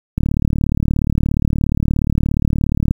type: click train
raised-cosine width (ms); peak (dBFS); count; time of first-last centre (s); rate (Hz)
5; -4; 102; 0.18-2.91; 37
effects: 7-bit